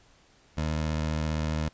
20% pulse tone with vibrato, 77.78 Hz, D#2, in tune, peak -22 dBFS, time 0.57-1.69 s, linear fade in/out 10 ms, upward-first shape triangle, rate 15 Hz, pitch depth 26 cents each way, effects pink hiss -60 dBFS RMS until 1.73 s + resampled to 16000 Hz

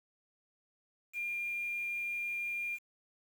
sine tone with quantisation, 2402 Hz, D7, 38 cents sharp, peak -34 dBFS, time 1.13-2.79 s, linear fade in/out 50 ms, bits 9, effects none

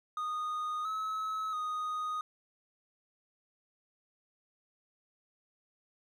triangle tone with pitch steps, 1235 / 1289 / 1243 Hz, D#6 / E6 / D#6, -13 / -39 / -2 cents, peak -31 dBFS, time 0.17-2.21 s, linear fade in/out 2 ms, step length 680 ms, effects none

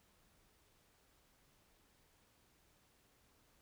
silence, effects pink hiss -72 dBFS RMS until 3.61 s

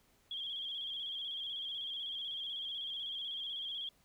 sine tone with vibrato, 3268 Hz, G#7, 29 cents flat, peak -38 dBFS, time 0.31-3.89 s, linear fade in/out 2 ms, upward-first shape square, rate 16 Hz, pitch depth 43 cents each way, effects pink hiss -70 dBFS RMS until 4.04 s

